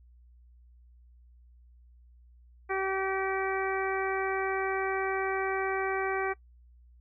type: harmonic tone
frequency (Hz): 384.4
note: G4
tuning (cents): -34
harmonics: 1 / 2 / 3 / 4 / 5 / 6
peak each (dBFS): -31 / -34 / -36 / -37 / -38 / -39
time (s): 2.69-6.34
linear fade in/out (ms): 20
effects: noise-tail reverb RT60 0.1 s tail -22 dB re dry + added 60 Hz sine -54 dBFS peak until 7 s